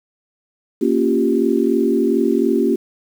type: chord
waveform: sine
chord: G half-diminished seventh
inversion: first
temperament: equal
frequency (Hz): 233.1 / 277.2 / 349.2 / 392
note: Bb3 / Db4 / F4 / G4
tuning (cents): 0 / 0 / 0 / 0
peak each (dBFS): -19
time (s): 0.81-2.76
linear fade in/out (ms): 10
effects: 7-bit